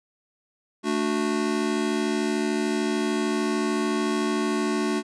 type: chord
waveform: square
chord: D major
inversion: second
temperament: just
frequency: 220.2 / 293.7 / 367.1 Hz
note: A3 / D4 / F#4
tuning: +2 / 0 / -14 cents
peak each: -28 dBFS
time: 0.83-5.03 s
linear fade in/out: 50 ms
effects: resampled to 22050 Hz